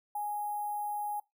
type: tone with sample-and-hold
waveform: sine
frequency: 830 Hz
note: G#5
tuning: 1 cent flat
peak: -32 dBFS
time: 0.15-1.2 s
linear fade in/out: 5 ms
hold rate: 11025 Hz
effects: noise-tail reverb RT60 0.2 s tail -23 dB re dry